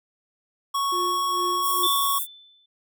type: tone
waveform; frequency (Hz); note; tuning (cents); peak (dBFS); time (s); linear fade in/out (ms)
square; 1108.7; C#6; 0; -23; 0.74-2.19; 10
type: tone with tremolo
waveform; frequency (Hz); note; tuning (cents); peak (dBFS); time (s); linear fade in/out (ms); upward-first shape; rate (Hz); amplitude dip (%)
triangle; 354.3; F4; +25; -26; 0.92-1.87; 5; sine; 2.3; 90
type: high-pass noise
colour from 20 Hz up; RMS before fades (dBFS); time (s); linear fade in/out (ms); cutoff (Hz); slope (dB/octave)
white; -28; 1.61-2.27; 50; 8100; 48
type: tone with exponential decay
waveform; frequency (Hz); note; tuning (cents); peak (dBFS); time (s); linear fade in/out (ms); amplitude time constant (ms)
sine; 3520; A7; 0; -20; 1.83-2.66; 5; 180
effects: none